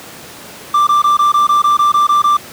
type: tone bursts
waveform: triangle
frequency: 1179 Hz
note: D6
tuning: 6 cents sharp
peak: -6 dBFS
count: 11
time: 0.74-2.37 s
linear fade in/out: 5 ms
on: 130 ms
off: 20 ms
effects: pink hiss -33 dBFS RMS until 2.52 s + high-pass 150 Hz 12 dB/octave